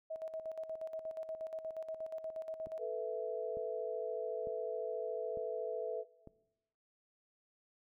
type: tone with tremolo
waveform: sine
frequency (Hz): 640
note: D#5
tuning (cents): +49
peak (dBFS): -38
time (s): 0.1-2.8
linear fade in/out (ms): 10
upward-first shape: square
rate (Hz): 8.4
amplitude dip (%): 65
type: click train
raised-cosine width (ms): 2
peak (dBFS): -37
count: 5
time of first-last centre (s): 2.67-6.274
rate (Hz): 1.11
type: chord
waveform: sine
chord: A suspended second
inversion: none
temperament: equal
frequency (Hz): 440 / 493.9 / 659.3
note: A4 / B4 / E5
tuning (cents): 0 / 0 / 0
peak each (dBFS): -40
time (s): 2.78-6.05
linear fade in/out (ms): 50
effects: noise-tail reverb RT60 1.0 s tail -20 dB re dry